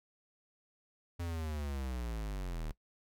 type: linear sweep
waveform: square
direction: down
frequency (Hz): 87.31 to 36.81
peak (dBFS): -37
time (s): 1.19-2.72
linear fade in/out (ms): 10
effects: noise-tail reverb RT60 0.1 s tail -19 dB re dry